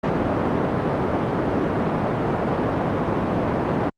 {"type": "band-pass noise", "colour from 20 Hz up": "pink", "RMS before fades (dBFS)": -22, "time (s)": [0.03, 3.9], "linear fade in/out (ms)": 10, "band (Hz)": [130, 970], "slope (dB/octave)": 12, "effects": ["Opus 48 kbps"]}